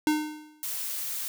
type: tone with exponential decay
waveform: square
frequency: 304.7 Hz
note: D#4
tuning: 36 cents flat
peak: -20 dBFS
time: 0.07-0.63 s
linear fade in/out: 1 ms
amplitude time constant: 120 ms
type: noise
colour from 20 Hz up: blue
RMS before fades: -33 dBFS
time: 0.63-1.28 s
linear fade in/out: 0 ms
effects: none